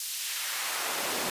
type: noise with high-pass filter sweep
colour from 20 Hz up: pink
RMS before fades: -32 dBFS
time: 0-1.3 s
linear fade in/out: 2 ms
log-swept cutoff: 5000 to 250 Hz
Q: 0.77
effects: resampled to 32000 Hz